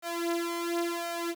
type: tone with flanger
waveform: sawtooth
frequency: 340.6 Hz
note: F4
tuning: 43 cents flat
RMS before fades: -32 dBFS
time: 0.02-1.35 s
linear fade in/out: 50 ms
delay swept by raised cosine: 1.6 to 3.9 ms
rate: 0.94 Hz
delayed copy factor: +0.9
effects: 9-bit